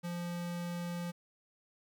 square tone, 173.7 Hz, F3, 9 cents flat, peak -37 dBFS, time 0.03-1.12 s, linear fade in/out 20 ms, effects 12-bit

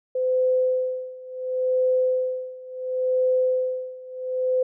sine tone with tremolo, 511 Hz, C5, 41 cents flat, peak -17 dBFS, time 0.15-4.63 s, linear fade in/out 5 ms, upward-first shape sine, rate 0.71 Hz, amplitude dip 90%, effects none

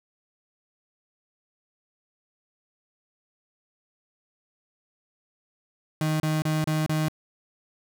35% pulse tone bursts, 155.56 Hz, D#3, in tune, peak -21 dBFS, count 5, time 6.01-7.084 s, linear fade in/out 2 ms, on 190 ms, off 31 ms, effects none

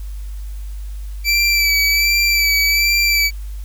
25% pulse tone with vibrato, 2320 Hz, D7, 22 cents flat, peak -9 dBFS, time 1.24-3.31 s, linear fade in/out 50 ms, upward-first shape sine, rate 1.3 Hz, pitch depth 30 cents each way, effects added 50 Hz sine -25 dBFS peak until 3.64 s + white hiss -48 dBFS RMS until 3.64 s

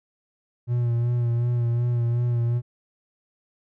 triangle tone with vibrato, 119.5 Hz, A#2, 43 cents sharp, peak -18 dBFS, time 0.67-2.62 s, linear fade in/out 50 ms, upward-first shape sine, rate 2.7 Hz, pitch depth 30 cents each way, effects none

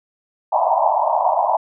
white band-pass noise, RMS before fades -17 dBFS, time 0.52-1.57 s, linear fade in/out 10 ms, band 610 to 1000 Hz, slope 96 dB/octave, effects none

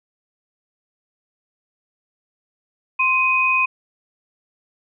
sine tone pair together, 1046.5 / 2504 Hz, C6 / D#7, 0 / +10 cents, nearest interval octave + minor third, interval 1510 cents, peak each -20 / -16 dBFS, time 2.99-3.66 s, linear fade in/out 10 ms, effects none

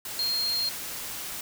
sine tone in noise, 4219 Hz, C8, 14 cents sharp, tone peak -25 dBFS, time 0.19-0.69 s, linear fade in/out 2 ms, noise white, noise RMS -36 dBFS, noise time 0.05-1.41 s, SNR +8 dB, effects none

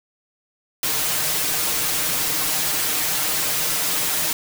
white noise with comb filter, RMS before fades -22 dBFS, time 0.83-4.33 s, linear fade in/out 2 ms, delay 6.5 ms, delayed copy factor +0.95, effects none

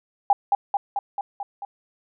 sine tone with echo, 805 Hz, G5, 46 cents sharp, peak -12 dBFS, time 0.3-0.33 s, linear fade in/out 2 ms, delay 220 ms, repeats 6, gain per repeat -3 dB, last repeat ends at 1.65 s, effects none

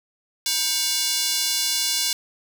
square tone with high-pass filter, 316.2 Hz, D#4, 28 cents sharp, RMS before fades -23 dBFS, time 0.46-2.13 s, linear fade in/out 2 ms, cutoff 4300 Hz, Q 1.3, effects none

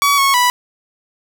sawtooth tone with pitch steps, 1134 / 1101 / 985 Hz, C#6 / C#6 / B5, +39 / -12 / -5 cents, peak -7 dBFS, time 0.02-0.5 s, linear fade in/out 0 ms, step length 160 ms, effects none

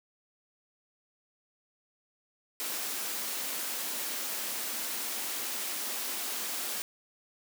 white high-pass noise, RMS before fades -35 dBFS, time 2.6-6.82 s, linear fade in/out 0 ms, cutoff 200 Hz, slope 96 dB/octave, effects none

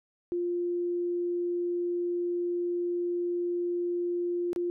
sine tone with dropouts, 350 Hz, F4, 4 cents sharp, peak -27 dBFS, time 0.32-4.7 s, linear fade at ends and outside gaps 0 ms, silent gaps 4.531-4.561 s, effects none

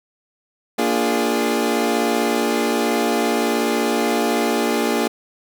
25% pulse chord, Bb dominant seventh, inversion none, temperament equal with one note detuned, 233.1 / 293.7 / 349.2 / 410.5 Hz, Bb3 / D4 / F4 / Ab4, 0 / 0 / 0 / -20 cents, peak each -18 / -20 / -21 / -19 dBFS, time 0.78-5.08 s, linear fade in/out 10 ms, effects none

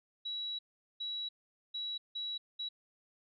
sine tone bursts at uneven times, 3900 Hz, B7, 23 cents flat, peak -36 dBFS, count 5, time 0.25-0.59 / 1-1.29 / 1.74-1.98 / 2.15-2.38 / 2.59-2.69 s, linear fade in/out 10 ms, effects none

